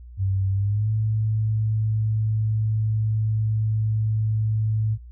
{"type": "tone with pitch glide", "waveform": "sine", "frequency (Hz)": [96.5, 108.95], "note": ["G2", "A2"], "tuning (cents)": [-27, -17], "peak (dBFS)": -20, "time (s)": [0.17, 4.98], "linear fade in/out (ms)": 50, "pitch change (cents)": 210, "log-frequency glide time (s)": [0.51, 0.9], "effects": ["noise-tail reverb RT60 0.1 s tail -20 dB re dry", "added 60 Hz sine -39 dBFS peak until 5.11 s"]}